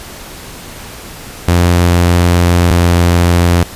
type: tone pair in turn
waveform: sawtooth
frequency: 87.31 / 86.76 Hz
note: F2 / F2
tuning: 0 / -11 cents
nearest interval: unison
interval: 11 cents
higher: first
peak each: -3 dBFS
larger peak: neither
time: 1.48-2.71 / 2.71-3.63 s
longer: first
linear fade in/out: 0 ms
effects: pink hiss -30 dBFS RMS until 3.75 s + resampled to 32000 Hz